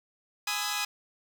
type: chord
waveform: 10% pulse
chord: E major seventh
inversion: first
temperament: equal with one note detuned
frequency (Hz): 830.6 / 1002.1 / 1244.5 / 1318.5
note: G#5 / B5 / D#6 / E6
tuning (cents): 0 / +25 / 0 / 0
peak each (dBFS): -25 / -28 / -26 / -29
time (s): 0.47-0.85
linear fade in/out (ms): 5
effects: none